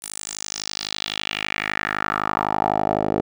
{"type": "tone with band-pass filter sweep", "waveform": "10% pulse", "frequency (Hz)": 51.91, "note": "G#1", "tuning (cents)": 0, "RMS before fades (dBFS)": -25, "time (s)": [0.02, 3.21], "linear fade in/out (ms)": 5, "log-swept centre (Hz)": [9700, 480], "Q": 3, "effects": []}